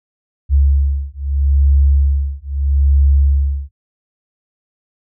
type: beating tone pair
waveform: sine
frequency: 69.3 / 70.08 Hz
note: C#2 / C#2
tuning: 0 / +19 cents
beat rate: 0.78 Hz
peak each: -13 dBFS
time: 0.49-3.71 s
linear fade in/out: 50 ms
effects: none